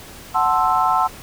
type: chord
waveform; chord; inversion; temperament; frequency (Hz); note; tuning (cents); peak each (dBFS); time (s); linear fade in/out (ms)
sine; F# half-diminished seventh; none; equal; 740 / 880 / 1046.5 / 1318.5; F#5 / A5 / C6 / E6; 0 / 0 / 0 / 0; -20; 0.34-1.08; 20
effects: pink hiss -39 dBFS RMS until 1.22 s